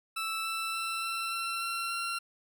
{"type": "tone with pitch steps", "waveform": "20% pulse", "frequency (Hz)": [1318.5, 1326.9, 1335.4, 1343.9, 1352.4, 1361.1, 1369.7], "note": ["E6", "E6", "E6", "E6", "E6", "F6", "F6"], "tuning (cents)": [0, 11, 22, 33, 44, -45, -34], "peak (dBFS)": -27, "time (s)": [0.16, 2.19], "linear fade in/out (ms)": 10, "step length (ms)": 290, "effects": []}